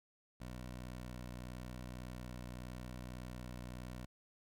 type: tone with vibrato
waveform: 15% pulse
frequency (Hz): 61.74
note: B1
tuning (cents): 0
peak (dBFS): -39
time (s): 0.4-4.06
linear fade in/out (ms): 10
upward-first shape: triangle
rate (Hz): 0.87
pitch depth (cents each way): 10
effects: 13-bit